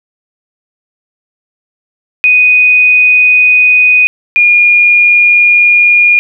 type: tone pair in turn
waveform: sine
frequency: 2489 / 2428 Hz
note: D#7 / D#7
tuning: 0 / -43 cents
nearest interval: unison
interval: 43 cents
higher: first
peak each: -3 dBFS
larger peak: neither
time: 2.24-4.07 / 4.36-6.19 s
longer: neither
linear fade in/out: 0 ms
effects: none